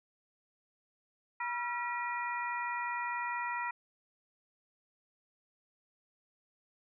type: harmonic tone with a mistuned harmonic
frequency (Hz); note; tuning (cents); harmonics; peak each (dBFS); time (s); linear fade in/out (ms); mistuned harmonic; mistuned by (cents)
482.3; B4; -41; 2 / 3 / 4 / 5; -36 / -41 / -39 / -43; 1.4-3.71; 5; 3; -100
effects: none